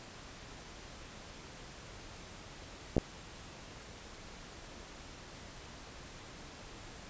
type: clicks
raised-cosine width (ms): 2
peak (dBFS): -14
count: 2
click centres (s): 2.967 / 2.981
effects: pink hiss -50 dBFS RMS until 7.09 s + resampled to 16000 Hz